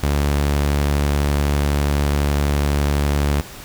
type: tone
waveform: sawtooth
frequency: 72 Hz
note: D2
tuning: 34 cents flat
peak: -12 dBFS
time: 0.03-3.41 s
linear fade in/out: 0 ms
effects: pink hiss -37 dBFS RMS until 3.64 s